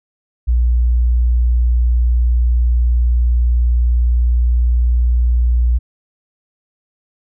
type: tone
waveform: sine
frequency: 59.9 Hz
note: A#1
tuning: 48 cents sharp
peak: -10 dBFS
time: 0.47-5.79 s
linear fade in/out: 20 ms
effects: none